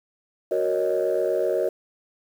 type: chord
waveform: sine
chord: D# minor seventh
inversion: first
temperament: equal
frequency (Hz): 370 / 466.2 / 554.4 / 622.3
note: F#4 / A#4 / C#5 / D#5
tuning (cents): 0 / 0 / 0 / 0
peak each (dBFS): -25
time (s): 0.51-1.69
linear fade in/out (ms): 5
effects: tanh soft clip ceiling -14 dBFS + 8-bit